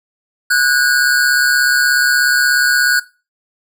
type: tone pair together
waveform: square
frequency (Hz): 1471 / 1607.7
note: F#6 / G6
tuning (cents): -11 / +43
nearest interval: major second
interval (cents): 154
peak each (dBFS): -12 / -18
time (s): 0.5-3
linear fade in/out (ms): 10
effects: noise-tail reverb RT60 0.3 s tail -17 dB re dry